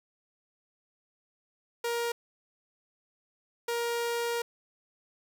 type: tone bursts at uneven times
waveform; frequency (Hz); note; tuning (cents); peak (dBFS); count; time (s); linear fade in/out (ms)
sawtooth; 470.9; A#4; +18; -25; 2; 1.84-2.12 / 3.68-4.42; 5
effects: none